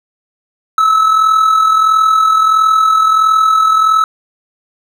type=tone with amplitude modulation; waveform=triangle; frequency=1300 Hz; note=E6; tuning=24 cents flat; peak=-3 dBFS; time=0.78-4.04 s; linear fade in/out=2 ms; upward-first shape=sine; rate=41.5 Hz; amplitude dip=50%; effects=none